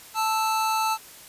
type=tone pair together; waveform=square; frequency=880 / 1318.5 Hz; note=A5 / E6; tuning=0 / 0 cents; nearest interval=perfect fifth; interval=700 cents; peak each=-24 / -28 dBFS; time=0.14-0.98 s; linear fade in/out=50 ms; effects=white hiss -46 dBFS RMS until 1.28 s + resampled to 32000 Hz